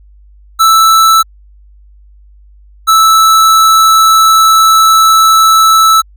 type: tone pair in turn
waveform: square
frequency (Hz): 1318.5 / 1313.1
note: E6 / E6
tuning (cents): 0 / -7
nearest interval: unison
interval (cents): 7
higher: first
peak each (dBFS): -4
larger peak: neither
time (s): 0.59-1.23 / 2.87-6.02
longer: second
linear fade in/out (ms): 20
effects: added 50 Hz sine -37 dBFS peak until 6.16 s